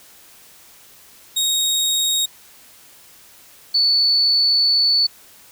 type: tone pair in turn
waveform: 25% pulse / sine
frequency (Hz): 3756 / 4464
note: A#7 / C#8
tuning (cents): +12 / +11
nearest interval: minor third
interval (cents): 299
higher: second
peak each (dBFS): -13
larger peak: neither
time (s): 1.36-2.26 / 3.74-5.07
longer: second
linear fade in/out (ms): 10
effects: white hiss -47 dBFS RMS until 5.51 s